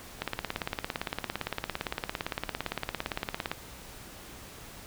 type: click train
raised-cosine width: 0.3 ms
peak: -14 dBFS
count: 59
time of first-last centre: 0.22-3.515 s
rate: 17.6 Hz
effects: pink hiss -47 dBFS RMS until 4.86 s